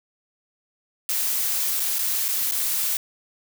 blue noise with dropouts, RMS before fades -24 dBFS, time 1.09-2.97 s, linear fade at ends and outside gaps 1 ms, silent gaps 1.798-1.802 / 1.986-1.99 / 2.282-2.286 / 2.512-2.52 s, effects none

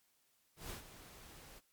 pink noise with ADSR envelope, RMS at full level -45 dBFS, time 0.56-1.61 s, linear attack 140 ms, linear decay 120 ms, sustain -11 dB, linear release 36 ms, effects white hiss -75 dBFS RMS until 1.72 s + MP3 96 kbps

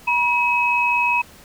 sine tone pair together, 965 / 2555 Hz, B5 / D#7, -40 / +45 cents, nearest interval octave + perfect fourth, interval 1685 cents, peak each -19 / -18 dBFS, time 0.07-1.22 s, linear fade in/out 10 ms, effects pink hiss -46 dBFS RMS until 1.44 s

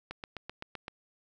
click train, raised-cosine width 0.3 ms, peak -23 dBFS, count 7, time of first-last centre 0.11-0.881 s, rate 7.78 Hz, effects none

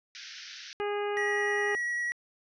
white band-pass noise, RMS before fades -45 dBFS, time 0.15-0.73 s, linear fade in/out 0 ms, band 1400 to 6000 Hz, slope 96 dB/octave
harmonic tone, 410.9 Hz, G#4, 18 cents flat, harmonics 1 / 2 / 3 / 4 / 5 / 6 / 7, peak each -30 / -36 / -40 / -42 / -44 / -46 / -47 dBFS, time 0.8-1.75 s, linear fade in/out 0 ms
triangle tone with vibrato, 1919 Hz, A#6, 50 cents sharp, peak -27 dBFS, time 1.17-2.12 s, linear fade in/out 0 ms, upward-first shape square, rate 10 Hz, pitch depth 8 cents each way
effects resampled to 22050 Hz

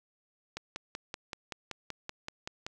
click train, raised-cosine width 0.2 ms, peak -20 dBFS, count 12, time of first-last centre 0.57-2.665 s, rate 5.25 Hz, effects 10-bit

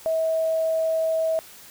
sine tone, 645 Hz, E5, 38 cents flat, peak -20 dBFS, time 0.06-1.39 s, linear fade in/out 0 ms, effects white hiss -46 dBFS RMS until 1.7 s

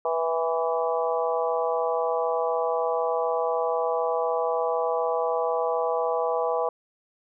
harmonic tone with a mistuned harmonic, 164 Hz, E3, 9 cents flat, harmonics 3 / 4 / 5 / 6 / 7, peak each -26 / -28 / -30 / -32 / -33 dBFS, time 0.05-6.69 s, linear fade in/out 2 ms, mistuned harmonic 6, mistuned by +23 cents, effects none

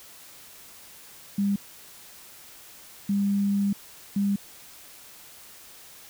sine tone bursts at uneven times, 200.4 Hz, G3, 38 cents sharp, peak -21 dBFS, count 3, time 1.38-1.56 / 3.09-3.73 / 4.16-4.36 s, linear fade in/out 5 ms, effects white hiss -48 dBFS RMS until 6.09 s

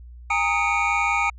triangle tone cluster, 813 / 918 / 1253 / 2231 / 2409 Hz, G#5 / A#5 / D#6 / C#7 / D7, -37 / -27 / +12 / +11 / +43 cents, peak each -24 dBFS, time 0.3-1.3 s, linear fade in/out 5 ms, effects added 60 Hz sine -39 dBFS peak until 1.38 s + resampled to 22050 Hz

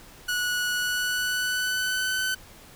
sawtooth tone with pitch glide, 1467 to 1516.1 Hz, F#6 to F#6, -15 to +42 cents, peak -21 dBFS, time 0.28-2.35 s, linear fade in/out 10 ms, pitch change +57 cents, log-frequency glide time 0.74-2.23 s, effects pink hiss -49 dBFS RMS until 2.75 s

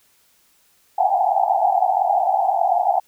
pink band-pass noise, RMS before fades -18 dBFS, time 0.98-3 s, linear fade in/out 5 ms, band 700 to 830 Hz, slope 96 dB/octave, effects white hiss -59 dBFS RMS until 3.07 s

